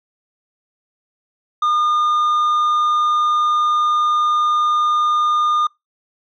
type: tone with tanh clipping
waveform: sine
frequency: 1215 Hz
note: D#6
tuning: 42 cents flat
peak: -15 dBFS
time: 1.62-5.67 s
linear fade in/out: 5 ms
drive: 5 dB
effects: noise-tail reverb RT60 0.2 s tail -24 dB re dry